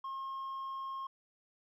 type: tone with hard clipping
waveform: triangle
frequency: 1074 Hz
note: C6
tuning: 45 cents sharp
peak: -37 dBFS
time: 0.04-1.07 s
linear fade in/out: 5 ms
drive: 1 dB
effects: none